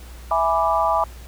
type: chord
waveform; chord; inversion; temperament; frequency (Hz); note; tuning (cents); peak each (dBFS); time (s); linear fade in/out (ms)
sine; E dominant seventh; none; equal; 659.3 / 830.6 / 987.8 / 1174.7; E5 / G#5 / B5 / D6; 0 / 0 / 0 / 0; -22; 0.31-1.04; 2
effects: added 60 Hz sine -37 dBFS peak until 1.27 s + pink hiss -46 dBFS RMS until 1.27 s